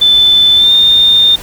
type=tone with pitch glide; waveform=sine; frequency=3520 to 3627 Hz; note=A7 to A#7; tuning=0 to -48 cents; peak=-4 dBFS; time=0.01-1.36 s; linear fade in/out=10 ms; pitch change=+52 cents; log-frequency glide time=0.56-0.72 s; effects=pink hiss -29 dBFS RMS until 1.42 s